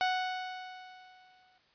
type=tone with exponential decay; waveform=sawtooth; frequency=740 Hz; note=F#5; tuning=in tune; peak=-22 dBFS; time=0.01-1.58 s; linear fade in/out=0 ms; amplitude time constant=340 ms; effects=white hiss -67 dBFS RMS until 1.74 s + resampled to 11025 Hz